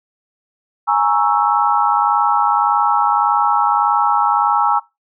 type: chord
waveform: sine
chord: A# half-diminished seventh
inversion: third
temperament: equal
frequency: 830.6 / 932.3 / 1108.7 / 1318.5 Hz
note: G#5 / A#5 / C#6 / E6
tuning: 0 / 0 / 0 / 0 cents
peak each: -16 / -18 / -20 / -17 dBFS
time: 0.87-4.8 s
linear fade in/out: 20 ms
effects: noise-tail reverb RT60 0.2 s tail -19 dB re dry